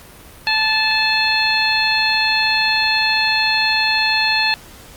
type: harmonic tone with a mistuned harmonic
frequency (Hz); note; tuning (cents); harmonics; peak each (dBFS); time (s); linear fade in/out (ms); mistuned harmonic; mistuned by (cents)
873; A5; -14; 1 / 2 / 3 / 4 / 5; -22 / -20 / -19 / -25 / -19; 0.47-4.54; 0; 5; -41
effects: pink hiss -41 dBFS RMS until 4.96 s + Opus 48 kbps